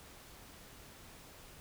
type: silence
effects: pink hiss -55 dBFS RMS until 1.6 s